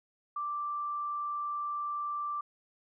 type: tone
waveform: sine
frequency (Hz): 1174.7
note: D6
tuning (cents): 0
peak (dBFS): -32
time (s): 0.36-2.41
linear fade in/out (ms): 5
effects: none